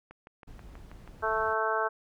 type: click train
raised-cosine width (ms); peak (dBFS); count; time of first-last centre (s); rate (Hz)
0.5; -33; 7; 0.11-1.076; 6.21
type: noise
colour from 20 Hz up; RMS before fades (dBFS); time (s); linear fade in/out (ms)
brown; -48; 0.47-1.54; 10
type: harmonic tone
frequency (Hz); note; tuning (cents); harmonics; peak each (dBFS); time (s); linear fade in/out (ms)
220; A3; 0; 2 / 3 / 4 / 5 / 6 / 7; -33 / -33 / -33 / -33 / -33 / -33; 1.22-1.89; 20
effects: none